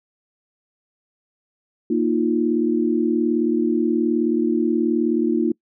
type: chord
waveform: sine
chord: Bb suspended fourth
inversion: none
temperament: just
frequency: 233.1 / 310.8 / 349.6 Hz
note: Bb3 / Eb4 / F4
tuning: 0 / -2 / +2 cents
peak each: -21 dBFS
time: 1.9-5.52 s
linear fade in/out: 5 ms
effects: noise-tail reverb RT60 0.1 s tail -25 dB re dry